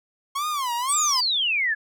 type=tone with vibrato; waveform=45% pulse; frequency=1077 Hz; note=C6; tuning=50 cents sharp; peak=-24 dBFS; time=0.35-1.21 s; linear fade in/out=10 ms; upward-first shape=sine; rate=1.9 Hz; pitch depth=230 cents each way
type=exponential sweep; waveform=sine; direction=down; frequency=8850 to 1662 Hz; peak=-20 dBFS; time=0.88-1.75 s; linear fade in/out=20 ms
effects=none